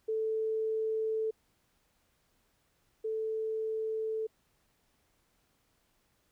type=tone pair in turn; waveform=sine; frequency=440 / 440 Hz; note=A4 / A4; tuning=0 / 0 cents; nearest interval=unison; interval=0 cents; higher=neither; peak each=-29 / -31 dBFS; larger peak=first; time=0.08-1.31 / 3.04-4.27 s; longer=neither; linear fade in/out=10 ms; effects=pink hiss -73 dBFS RMS until 6.31 s